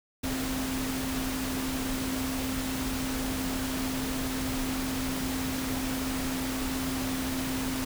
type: tone in noise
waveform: sine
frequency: 261.6 Hz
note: C4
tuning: in tune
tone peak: -31 dBFS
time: 0.23-7.85 s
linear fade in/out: 10 ms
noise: pink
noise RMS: -34 dBFS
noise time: 0.23-7.85 s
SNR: 0 dB
effects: none